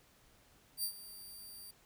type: tone with ADSR envelope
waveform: 5% pulse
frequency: 4699 Hz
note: D8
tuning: in tune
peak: -26 dBFS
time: 0.77-1.71 s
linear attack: 64 ms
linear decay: 86 ms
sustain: -16 dB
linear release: 5 ms
effects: pink hiss -66 dBFS RMS until 1.85 s